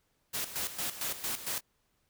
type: noise with tremolo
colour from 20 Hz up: white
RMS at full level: -34 dBFS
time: 0.33-1.61 s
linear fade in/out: 20 ms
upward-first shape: square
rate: 4.4 Hz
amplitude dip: 70%
effects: pink hiss -75 dBFS RMS until 2.09 s